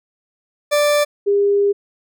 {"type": "tone pair in turn", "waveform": ["40% pulse", "sine"], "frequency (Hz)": [588, 403.6], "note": ["D5", "G#4"], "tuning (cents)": [2, -49], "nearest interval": "perfect fifth", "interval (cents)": 651, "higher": "first", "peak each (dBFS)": -12, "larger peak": "neither", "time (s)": [[0.71, 1.05], [1.26, 1.73]], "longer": "second", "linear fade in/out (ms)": 20, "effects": []}